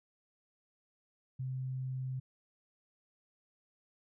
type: tone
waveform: sine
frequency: 130.1 Hz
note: C3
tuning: 9 cents flat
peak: -35 dBFS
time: 1.39-2.2 s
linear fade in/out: 10 ms
effects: none